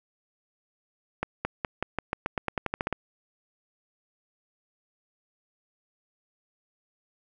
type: accelerating click train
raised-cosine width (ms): 0.5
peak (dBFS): -12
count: 15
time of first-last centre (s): 1.23-2.927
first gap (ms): 220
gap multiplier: 0.9
effects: none